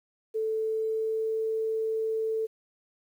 sine tone with pitch glide, 440 to 442.8 Hz, A4 to A4, 0 to +11 cents, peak -26 dBFS, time 0.34-2.47 s, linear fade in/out 20 ms, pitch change +11 cents, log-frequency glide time 0.56-1.4 s, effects 10-bit

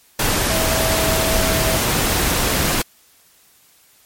sine tone in noise, 647 Hz, E5, 32 cents flat, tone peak -22 dBFS, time 0.5-1.77 s, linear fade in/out 5 ms, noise pink, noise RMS -18 dBFS, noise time 0.19-2.82 s, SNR -7 dB, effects white hiss -53 dBFS RMS until 4.05 s + MP3 64 kbps

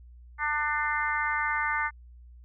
harmonic tone, 298.6 Hz, D4, 29 cents sharp, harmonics 3 / 4 / 5 / 6 / 7, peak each -32 / -32 / -32 / -32 / -32 dBFS, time 0.38-1.91 s, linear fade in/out 50 ms, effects added 60 Hz sine -47 dBFS peak until 2.44 s

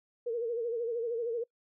sine tone with vibrato, 466.2 Hz, A#4, in tune, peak -30 dBFS, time 0.26-1.44 s, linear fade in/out 10 ms, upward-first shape sine, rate 13 Hz, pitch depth 73 cents each way, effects noise-tail reverb RT60 0.1 s tail -24 dB re dry

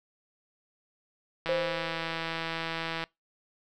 click train, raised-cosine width 0.3 ms, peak -17 dBFS, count 260, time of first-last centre 1.46-3.039 s, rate 164 Hz
sine tone with exponential decay, 523.3 Hz, C5, in tune, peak -24 dBFS, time 1.49-2.51 s, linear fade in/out 1 ms, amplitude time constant 220 ms
effects noise-tail reverb RT60 0.2 s tail -25 dB re dry

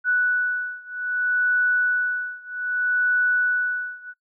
sine beating tone pair, 1480 / 1480.63 Hz, F#6 / F#6, 0 / +1 cents, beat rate 0.63 Hz, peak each -22 / -23 dBFS, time 0.04-4.14 s, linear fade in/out 50 ms, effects noise-tail reverb RT60 0.1 s tail -21 dB re dry

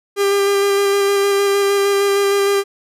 45% pulse tone with vibrato, 399.3 Hz, G4, 32 cents sharp, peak -13 dBFS, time 0.16-2.64 s, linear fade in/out 50 ms, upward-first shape square, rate 6.5 Hz, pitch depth 11 cents each way, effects resampled to 32000 Hz

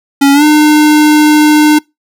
square tone with pitch glide, 278.8 to 302.3 Hz, C#4 to D#4, +10 to -50 cents, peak -4 dBFS, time 0.21-1.79 s, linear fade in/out 10 ms, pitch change +140 cents, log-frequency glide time 0.33-0.44 s, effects noise-tail reverb RT60 0.2 s tail -25 dB re dry

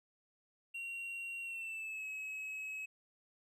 triangle tone with pitch glide, 2749 to 2565 Hz, F7 to E7, -28 to -48 cents, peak -39 dBFS, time 0.74-2.86 s, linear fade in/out 10 ms, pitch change -120 cents, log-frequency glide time 1.42-2.06 s, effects none

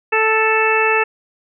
harmonic tone, 440 Hz, A4, in tune, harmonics 1 / 2 / 3 / 4 / 5 / 6, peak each -18 / -20 / -21 / -20 / -24 / -18 dBFS, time 0.12-1.04 s, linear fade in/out 10 ms, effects none

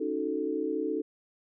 sine chord, D# half-diminished seventh, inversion third, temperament equal, 277.2 / 311.1 / 370 / 440 Hz, C#4 / D#4 / F#4 / A4, 0 / 0 / 0 / 0 cents, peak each -36 / -32 / -36 / -32 dBFS, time 0-1.02 s, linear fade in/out 10 ms, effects none

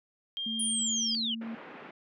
sine tone, 3202 Hz, G7, 36 cents sharp, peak -32 dBFS, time 0.37-1.15 s, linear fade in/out 0 ms
sine tone with pitch glide, 223.6 to 227.2 Hz, A3 to A#3, +28 to -44 cents, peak -35 dBFS, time 0.46-1.55 s, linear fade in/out 5 ms, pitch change +28 cents, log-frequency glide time 0.86-1.17 s
sine linear sweep, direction down, 9956 to 2800 Hz, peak -29 dBFS, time 0.59-1.35 s, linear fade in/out 10 ms
pink band-pass noise, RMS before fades -47 dBFS, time 1.41-1.91 s, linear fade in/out 5 ms, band 210 to 2500 Hz, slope 24 dB/octave
effects none

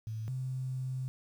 sine tone pair in turn, 110.4 / 129.82 Hz, A2 / C3, +6 / -13 cents, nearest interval minor third, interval 281 cents, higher second, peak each -35 / -33 dBFS, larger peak second, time 0.07-0.28 / 0.28-1.08 s, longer second, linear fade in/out 0 ms, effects 10-bit

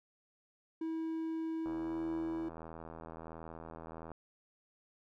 triangle tone with pitch glide, 323.4 to 327.3 Hz, E4 to E4, -33 to -12 cents, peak -33 dBFS, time 0.81-2.49 s, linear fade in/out 5 ms, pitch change +21 cents, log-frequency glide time 1.57-1.99 s
click train, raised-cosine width 1 ms, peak -33 dBFS, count 201, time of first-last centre 1.66-4.117 s, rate 81.4 Hz
effects none

